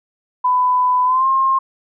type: tone with pitch glide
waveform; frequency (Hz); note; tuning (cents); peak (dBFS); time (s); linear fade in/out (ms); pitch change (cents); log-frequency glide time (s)
sine; 1000 to 1065.6; B5 to C6; +21 to +31; -12; 0.44-1.59; 10; +110; 1.05-1.27
effects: none